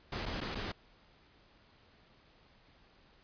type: noise with dropouts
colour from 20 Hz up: pink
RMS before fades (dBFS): -38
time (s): 0.12-0.72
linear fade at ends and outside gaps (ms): 5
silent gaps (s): 0.257-0.261 / 0.406-0.412 / 0.549-0.553
effects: pink hiss -64 dBFS RMS until 3.23 s + resampled to 11025 Hz